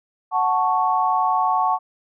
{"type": "chord", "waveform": "sine", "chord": "F# minor", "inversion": "none", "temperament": "equal", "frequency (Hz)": [740, 880, 1108.7], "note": ["F#5", "A5", "C#6"], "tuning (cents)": [0, 0, 0], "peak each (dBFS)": -21, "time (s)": [0.31, 1.79], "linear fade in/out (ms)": 50, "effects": []}